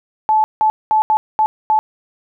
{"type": "tone bursts at uneven times", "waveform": "sine", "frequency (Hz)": 866, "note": "A5", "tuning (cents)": -28, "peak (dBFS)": -10, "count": 6, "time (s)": [[0.29, 0.44], [0.61, 0.7], [0.91, 1.02], [1.1, 1.17], [1.39, 1.46], [1.7, 1.79]], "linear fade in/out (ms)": 0, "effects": []}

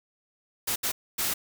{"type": "noise bursts at uneven times", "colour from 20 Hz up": "white", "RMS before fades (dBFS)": -28, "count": 3, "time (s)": [[0.67, 0.76], [0.83, 0.92], [1.18, 1.34]], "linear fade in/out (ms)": 10, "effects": []}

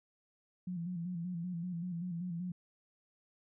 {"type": "tone with vibrato", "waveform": "sine", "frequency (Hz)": 174.6, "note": "F3", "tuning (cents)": 0, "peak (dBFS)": -36, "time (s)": [0.67, 2.52], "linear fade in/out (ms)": 5, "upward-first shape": "square", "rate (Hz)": 5.2, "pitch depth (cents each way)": 63, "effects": []}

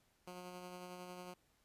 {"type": "tone with tremolo", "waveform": "10% pulse", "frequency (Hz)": 180, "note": "F#3", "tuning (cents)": -47, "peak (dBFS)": -39, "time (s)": [0.27, 1.34], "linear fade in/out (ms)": 5, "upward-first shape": "sine", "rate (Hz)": 11, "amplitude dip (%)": 30, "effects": ["pink hiss -75 dBFS RMS until 1.64 s", "resampled to 32000 Hz"]}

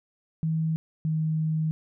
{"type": "tone pair in turn", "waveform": "sine", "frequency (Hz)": [160.1, 157.53], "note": ["D#3", "D#3"], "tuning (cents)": [50, 22], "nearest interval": "unison", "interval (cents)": 28, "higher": "first", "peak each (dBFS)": -23, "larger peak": "neither", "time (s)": [[0.43, 0.76], [1.05, 1.71]], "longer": "second", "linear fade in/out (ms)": 0, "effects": []}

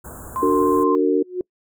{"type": "band-stop noise", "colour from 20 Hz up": "pink", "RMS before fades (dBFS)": -37, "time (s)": [0.04, 0.84], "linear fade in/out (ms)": 10, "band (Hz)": [1600, 6900], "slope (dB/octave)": 96}
{"type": "tone", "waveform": "sine", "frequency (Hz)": 1046.5, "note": "C6", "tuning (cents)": 0, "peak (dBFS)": -21, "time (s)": [0.36, 0.95], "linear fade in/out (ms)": 0}
{"type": "chord", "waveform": "sine", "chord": "D augmented", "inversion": "none", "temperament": "equal with one note detuned", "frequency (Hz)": [293.7, 370, 457.1], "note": ["D4", "F#4", "A#4"], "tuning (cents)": [0, 0, -34], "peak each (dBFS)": -19, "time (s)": [0.42, 1.23], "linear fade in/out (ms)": 10}
{"type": "tone with exponential growth", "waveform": "sine", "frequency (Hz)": 363.1, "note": "F#4", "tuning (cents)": -33, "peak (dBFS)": -17, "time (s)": [1.19, 1.41], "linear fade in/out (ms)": 2, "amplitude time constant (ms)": 47}
{"effects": ["noise-tail reverb RT60 0.1 s tail -26 dB re dry"]}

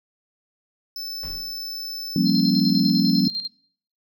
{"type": "tone", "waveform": "square", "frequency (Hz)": 5274, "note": "E8", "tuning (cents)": 0, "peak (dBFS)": -30, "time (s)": [0.96, 3.28], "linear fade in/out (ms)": 2}
{"type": "noise with exponential decay", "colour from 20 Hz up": "brown", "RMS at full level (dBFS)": -31, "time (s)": [1.23, 1.74], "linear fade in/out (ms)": 1, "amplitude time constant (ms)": 110}
{"type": "chord", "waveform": "sine", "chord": "G half-diminished seventh", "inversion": "third", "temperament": "equal", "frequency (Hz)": [174.61, 196, 233.1, 277.2], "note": ["F3", "G3", "Bb3", "Db4"], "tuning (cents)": [0, 0, 0, 0], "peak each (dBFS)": -22, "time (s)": [2.16, 3.28], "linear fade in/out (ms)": 2}
{"type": "tone with tremolo", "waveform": "sine", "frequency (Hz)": 4187, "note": "C8", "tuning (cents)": 0, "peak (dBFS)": -23, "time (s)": [2.25, 3.48], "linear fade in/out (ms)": 20, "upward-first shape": "square", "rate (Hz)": 10, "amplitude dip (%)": 60}
{"effects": ["noise-tail reverb RT60 0.6 s tail -24 dB re dry"]}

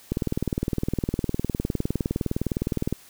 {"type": "click train", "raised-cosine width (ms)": 3, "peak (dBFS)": -11, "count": 56, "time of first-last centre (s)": [0.12, 2.926], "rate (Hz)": 19.6, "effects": ["white hiss -51 dBFS RMS until 3.09 s"]}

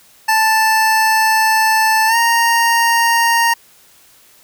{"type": "tone with pitch glide", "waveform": "25% pulse", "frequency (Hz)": [880, 929.6], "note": ["A5", "A#5"], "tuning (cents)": [0, -5], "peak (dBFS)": -7, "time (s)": [0.28, 3.54], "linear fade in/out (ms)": 10, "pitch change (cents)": 95, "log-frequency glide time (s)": [2.07, 2.16], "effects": ["white hiss -48 dBFS RMS until 4.43 s"]}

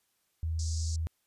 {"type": "tone", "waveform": "sine", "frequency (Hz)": 80.8, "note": "E2", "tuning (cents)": -34, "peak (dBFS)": -29, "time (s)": [0.43, 1.07], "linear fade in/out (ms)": 0}
{"type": "band-pass noise", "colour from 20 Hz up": "white", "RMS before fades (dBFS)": -43, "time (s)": [0.59, 0.96], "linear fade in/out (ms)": 2, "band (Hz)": [4600, 7500], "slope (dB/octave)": 48}
{"effects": ["white hiss -75 dBFS RMS until 1.26 s", "resampled to 32000 Hz"]}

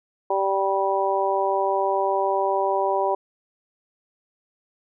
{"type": "harmonic tone", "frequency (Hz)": 194.8, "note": "G3", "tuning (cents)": -11, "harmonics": [2, 3, 4, 5], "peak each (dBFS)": [-25, -25, -25, -25], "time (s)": [0.3, 3.15], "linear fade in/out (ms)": 5, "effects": []}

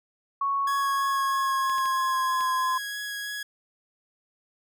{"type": "tone with pitch glide", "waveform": "sine", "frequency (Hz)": [1108.7, 1034.5], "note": ["C#6", "C6"], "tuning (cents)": [0, -20], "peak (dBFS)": -23, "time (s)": [0.41, 2.78], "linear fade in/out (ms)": 5, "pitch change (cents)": -120, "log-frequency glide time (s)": [0.76, 2.45]}
{"type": "tone with vibrato", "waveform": "sawtooth", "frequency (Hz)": 1666, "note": "G#6", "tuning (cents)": 5, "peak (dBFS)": -28, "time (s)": [0.67, 3.43], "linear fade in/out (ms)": 5, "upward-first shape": "sine", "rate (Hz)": 3.1, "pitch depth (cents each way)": 9}
{"type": "clicks", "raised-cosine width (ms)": 0.2, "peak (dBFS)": -24, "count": 4, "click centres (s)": [1.697, 1.783, 1.857, 2.408]}
{"effects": []}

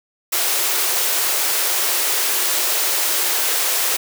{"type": "high-pass noise", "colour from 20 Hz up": "white", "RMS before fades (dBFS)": -19, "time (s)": [0.32, 3.97], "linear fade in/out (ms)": 10, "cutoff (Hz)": 320, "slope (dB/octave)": 96, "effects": []}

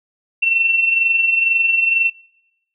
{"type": "tone with amplitude modulation", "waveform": "sine", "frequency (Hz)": 2702, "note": "E7", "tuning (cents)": 42, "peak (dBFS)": -11, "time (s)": [0.42, 2.1], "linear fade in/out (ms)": 10, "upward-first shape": "sine", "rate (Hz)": 22.1, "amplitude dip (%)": 55, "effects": ["noise-tail reverb RT60 0.9 s tail -22 dB re dry"]}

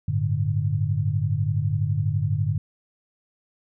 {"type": "chord", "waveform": "sine", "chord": "G suspended second", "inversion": "none", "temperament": "equal", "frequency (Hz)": [98, 110, 146.83], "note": ["G2", "A2", "D3"], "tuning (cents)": [0, 0, 0], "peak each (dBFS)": -25, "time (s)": [0.08, 2.58], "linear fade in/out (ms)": 5, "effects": []}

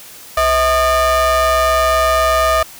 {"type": "ring-modulated tone", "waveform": "square", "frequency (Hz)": 290, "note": "D4", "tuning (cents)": -22, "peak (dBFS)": -9, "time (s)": [0.37, 2.63], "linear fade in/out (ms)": 5, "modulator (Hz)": 934, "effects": ["white hiss -37 dBFS RMS until 2.79 s"]}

